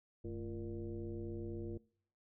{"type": "tone with frequency modulation", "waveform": "sine", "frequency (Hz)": 220, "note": "A3", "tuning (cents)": 0, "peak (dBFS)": -40, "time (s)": [0.24, 1.78], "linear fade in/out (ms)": 10, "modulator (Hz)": 124, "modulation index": 1.8, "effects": ["noise-tail reverb RT60 0.6 s tail -24 dB re dry"]}